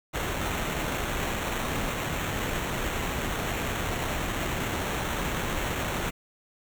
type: noise with sample-and-hold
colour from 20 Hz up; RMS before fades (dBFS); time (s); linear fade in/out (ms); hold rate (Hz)
pink; -30; 0.13-6.11; 20; 4900
effects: none